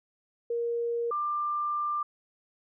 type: tone pair in turn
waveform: sine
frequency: 470 / 1189.1 Hz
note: A#4 / D6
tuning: +14 / +21 cents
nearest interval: octave + major third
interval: 1607 cents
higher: second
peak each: -27 dBFS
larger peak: neither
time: 0.5-1.11 / 1.11-2.03 s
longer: second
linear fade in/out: 5 ms
effects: none